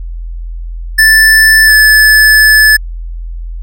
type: tone with pitch glide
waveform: square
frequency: 1760 to 1732.8 Hz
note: A6 to A6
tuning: 0 to -27 cents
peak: -3 dBFS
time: 0.98-2.77 s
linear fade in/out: 10 ms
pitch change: -27 cents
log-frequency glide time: 1.65-1.73 s
effects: added 42 Hz sine -18 dBFS peak until 3.62 s